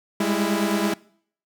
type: tone cluster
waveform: sawtooth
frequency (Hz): 200.1 / 209.3 / 330.9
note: G3 / G#3 / E4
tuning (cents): +36 / +14 / +7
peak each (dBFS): -21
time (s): 0.2-0.94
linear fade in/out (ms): 5
effects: noise-tail reverb RT60 0.6 s tail -23 dB re dry